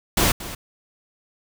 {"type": "noise with echo", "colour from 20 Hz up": "pink", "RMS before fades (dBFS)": -18, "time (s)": [0.17, 0.32], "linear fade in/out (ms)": 5, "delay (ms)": 230, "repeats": 1, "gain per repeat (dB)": -15, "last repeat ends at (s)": 0.55, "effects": []}